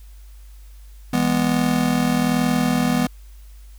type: chord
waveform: square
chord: E major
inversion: none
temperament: just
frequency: 164.81 / 206 / 247.2 Hz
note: E3 / G#3 / B3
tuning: 0 / -14 / +2 cents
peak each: -24 / -24 / -20 dBFS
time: 1.13-3.07 s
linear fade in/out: 5 ms
effects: added 50 Hz sine -39 dBFS peak until 3.78 s + white hiss -56 dBFS RMS until 3.78 s